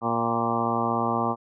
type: harmonic tone with a mistuned harmonic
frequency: 116.54 Hz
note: A#2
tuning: in tune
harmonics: 1 / 2 / 3 / 4 / 5 / 6 / 7 / 8 / 9 / 10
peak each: -34 / -29 / -33 / -33 / -34 / -32 / -30 / -32 / -31 / -30 dBFS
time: 0.01-1.36 s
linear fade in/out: 50 ms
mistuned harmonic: 7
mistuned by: -26 cents
effects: none